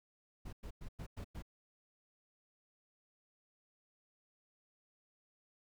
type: noise bursts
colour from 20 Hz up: brown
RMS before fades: -45 dBFS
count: 6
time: 0.45-1.424 s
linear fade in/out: 10 ms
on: 79 ms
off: 100 ms
effects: none